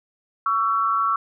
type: tone pair together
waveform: sine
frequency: 1124 / 1336.7 Hz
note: C#6 / E6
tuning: +24 / +24 cents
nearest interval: minor third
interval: 300 cents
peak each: -21 dBFS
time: 0.46-1.16 s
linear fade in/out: 2 ms
effects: none